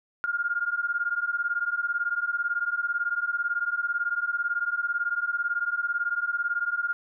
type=beating tone pair; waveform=sine; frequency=1404 / 1422 Hz; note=F6 / F6; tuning=+9 / +31 cents; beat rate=18 Hz; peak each=-28 dBFS; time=0.24-6.93 s; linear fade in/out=0 ms; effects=none